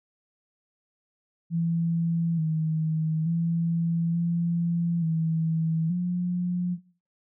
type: tone with pitch steps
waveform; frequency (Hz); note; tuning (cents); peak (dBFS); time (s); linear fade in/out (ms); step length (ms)
sine; 167.2 / 158.2 / 167.4 / 170.1 / 161.8 / 177.8; E3 / D#3 / E3 / F3 / E3 / F3; +25 / +29 / +27 / -45 / -32 / +31; -23; 1.5-6.78; 50; 880
effects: noise-tail reverb RT60 0.4 s tail -18 dB re dry